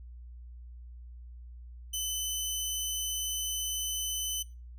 15% pulse tone, 3026 Hz, F#7, 38 cents sharp, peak -24 dBFS, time 1.93-4.43 s, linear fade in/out 10 ms, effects noise-tail reverb RT60 0.3 s tail -21 dB re dry + added 60 Hz sine -44 dBFS peak until 4.78 s

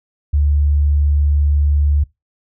sine tone, 72.8 Hz, D2, 15 cents flat, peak -11 dBFS, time 0.33-2.04 s, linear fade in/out 10 ms, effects noise-tail reverb RT60 0.2 s tail -22 dB re dry

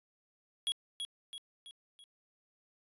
square tone with echo, 3322 Hz, G#7, in tune, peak -31 dBFS, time 0.67-0.72 s, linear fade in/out 0 ms, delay 330 ms, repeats 4, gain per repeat -6 dB, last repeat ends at 2.04 s, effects resampled to 24000 Hz

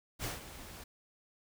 pink noise with ADSR envelope, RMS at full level -36 dBFS, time 0.19-0.84 s, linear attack 49 ms, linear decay 160 ms, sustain -13 dB, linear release 7 ms, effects none

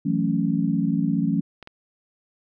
sine chord, F# minor seventh, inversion third, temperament equal, 164.81 / 185 / 220 / 277.2 Hz, E3 / F#3 / A3 / C#4, 0 / 0 / 0 / 0 cents, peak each -25 dBFS, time 0.05-1.41 s, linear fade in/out 10 ms
clicks, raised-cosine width 0.3 ms, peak -24 dBFS, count 2, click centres 1.627 / 1.674 s
effects none

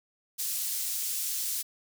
pink high-pass noise, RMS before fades -32 dBFS, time 0.38-1.63 s, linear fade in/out 20 ms, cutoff 6700 Hz, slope 12 dB/octave, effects none

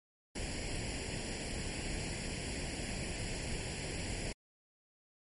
pink noise with comb filter, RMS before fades -39 dBFS, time 0.35-4.33 s, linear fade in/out 10 ms, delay 0.4 ms, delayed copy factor +0.8, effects MP3 48 kbps

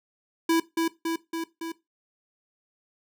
square tone with echo, 329.6 Hz, E4, in tune, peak -20 dBFS, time 0.49-0.6 s, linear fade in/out 5 ms, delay 280 ms, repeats 4, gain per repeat -3 dB, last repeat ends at 1.72 s, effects noise-tail reverb RT60 0.2 s tail -17 dB re dry

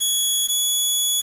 15% pulse tone pair in turn, 3363 / 3390 Hz, G#7 / G#7, +21 / +35 cents, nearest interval unison, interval 14 cents, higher second, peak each -11 dBFS, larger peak neither, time 0-0.48 / 0.48-1.22 s, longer second, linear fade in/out 20 ms, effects resampled to 32000 Hz + 7-bit

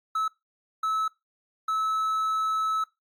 triangle tone bursts at uneven times, 1300 Hz, E6, 24 cents flat, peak -22 dBFS, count 3, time 0.15-0.28 / 0.83-1.08 / 1.68-2.84 s, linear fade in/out 5 ms, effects noise-tail reverb RT60 0.2 s tail -21 dB re dry + AAC 64 kbps

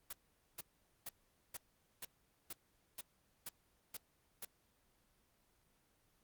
white noise bursts, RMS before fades -45 dBFS, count 10, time 0.1-4.45 s, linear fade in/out 5 ms, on 30 ms, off 450 ms, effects pink hiss -75 dBFS RMS until 6.23 s + Opus 24 kbps

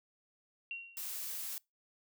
sine tone with exponential decay, 2748 Hz, F7, 29 cents flat, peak -36 dBFS, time 0.71-1.17 s, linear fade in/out 1 ms, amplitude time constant 100 ms
blue noise, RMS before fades -41 dBFS, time 0.97-1.58 s, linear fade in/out 0 ms
effects noise-tail reverb RT60 0.2 s tail -24 dB re dry

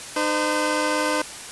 15% pulse tone pair together, 304.2 / 511.7 Hz, D#4 / C5, -39 / -39 cents, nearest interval major sixth, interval 900 cents, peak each -17 dBFS, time 0.16-1.22 s, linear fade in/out 5 ms, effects white hiss -36 dBFS RMS until 1.51 s + resampled to 24000 Hz

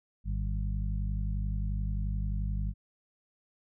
harmonic tone with a mistuned harmonic, 51.4 Hz, G#1, 17 cents flat, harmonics 1 / 2 / 3 / 4, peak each -30 / -36 / -40 / -42 dBFS, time 0.24-2.74 s, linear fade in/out 50 ms, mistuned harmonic 4, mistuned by -70 cents, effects none

